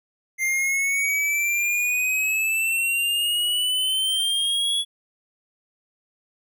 square exponential sweep, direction up, 2093 to 3386 Hz, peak -21 dBFS, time 0.38-4.85 s, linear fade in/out 50 ms, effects none

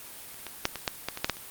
clicks, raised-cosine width 0.2 ms, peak -29 / -19 / -6 / -17 / -8 / -11 / -17 / -7 / -7 / -26 dBFS, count 10, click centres 0.344 / 0.467 / 0.654 / 0.757 / 0.878 / 1.086 / 1.174 / 1.245 / 1.297 / 1.369 s, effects white hiss -44 dBFS RMS until 1.5 s + Opus 32 kbps

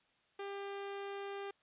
sawtooth tone, 398.3 Hz, G4, 28 cents sharp, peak -37 dBFS, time 0.39-1.51 s, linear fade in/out 5 ms, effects white hiss -73 dBFS RMS until 1.62 s + resampled to 8000 Hz

